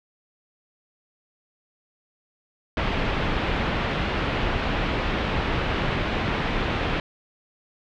pink low-pass noise, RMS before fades -25 dBFS, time 2.77-7 s, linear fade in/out 2 ms, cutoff 3300 Hz, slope 24 dB/octave, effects none

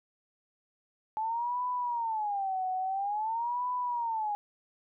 sine tone with vibrato, 860 Hz, A5, 40 cents flat, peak -29 dBFS, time 1.17-4.35 s, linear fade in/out 0 ms, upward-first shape sine, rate 0.49 Hz, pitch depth 250 cents each way, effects none

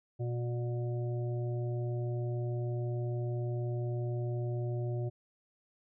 harmonic tone with a mistuned harmonic, 120.8 Hz, B2, 38 cents flat, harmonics 1 / 3 / 5 / 6, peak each -32 / -40 / -45 / -51 dBFS, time 0.19-5.1 s, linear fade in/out 20 ms, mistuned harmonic 5, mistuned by -17 cents, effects none

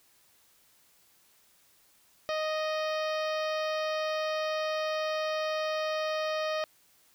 harmonic tone, 622 Hz, D#5, 1 cent flat, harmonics 1 / 2 / 3 / 4 / 5 / 6 / 7 / 8 / 9, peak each -30 / -36 / -40 / -42 / -44 / -46 / -47 / -48 / -49 dBFS, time 2.29-6.64 s, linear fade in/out 0 ms, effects white hiss -64 dBFS RMS until 7.14 s

